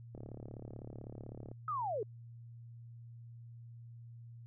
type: click train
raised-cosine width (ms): 2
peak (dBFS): -34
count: 50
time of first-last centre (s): 0.15-1.515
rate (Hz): 35.9
type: linear sweep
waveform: sine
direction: down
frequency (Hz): 1300 to 388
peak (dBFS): -34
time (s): 1.68-2.03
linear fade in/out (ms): 2
effects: added 117 Hz sine -49 dBFS peak until 4.46 s